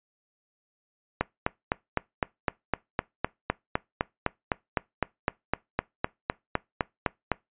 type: click train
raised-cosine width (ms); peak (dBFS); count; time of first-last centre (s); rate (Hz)
0.5; -8; 25; 1.21-7.317; 3.93
effects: noise-tail reverb RT60 0.2 s tail -23 dB re dry + resampled to 8000 Hz